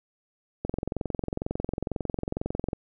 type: click train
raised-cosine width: 2 ms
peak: -15 dBFS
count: 47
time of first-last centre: 0.65-2.731 s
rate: 22.1 Hz
effects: none

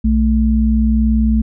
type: tone pair together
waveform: sine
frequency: 61.42 / 220 Hz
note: B1 / A3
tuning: -9 / 0 cents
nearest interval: octave + minor seventh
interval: 2209 cents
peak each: -13 dBFS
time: 0.04-1.42 s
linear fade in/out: 10 ms
effects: none

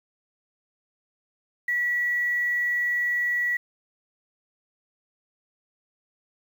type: tone with quantisation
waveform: sine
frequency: 1940 Hz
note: B6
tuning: 31 cents flat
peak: -22 dBFS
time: 1.68-3.57 s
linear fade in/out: 5 ms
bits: 8
effects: none

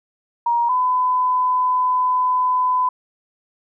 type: tone pair in turn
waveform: sine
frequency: 944 / 1006.3 Hz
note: A#5 / B5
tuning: +22 / +32 cents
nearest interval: minor second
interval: 110 cents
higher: second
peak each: -15 dBFS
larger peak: neither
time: 0.46-0.69 / 0.69-2.89 s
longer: second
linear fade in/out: 5 ms
effects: none

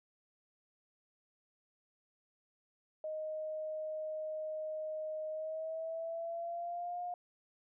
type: tone with pitch glide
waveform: sine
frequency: 622.3 to 710.7 Hz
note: D#5 to F5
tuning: 0 to +30 cents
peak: -37 dBFS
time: 3.04-7.14 s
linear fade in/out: 2 ms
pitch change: +230 cents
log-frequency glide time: 5.3-7.02 s
effects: none

